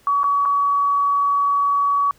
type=tone with dropouts; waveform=sine; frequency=1133 Hz; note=C#6; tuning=37 cents sharp; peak=-15 dBFS; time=0.07-2.11 s; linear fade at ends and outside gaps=1 ms; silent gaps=0.233-0.241 / 0.453-0.457 s; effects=pink hiss -55 dBFS RMS until 2.18 s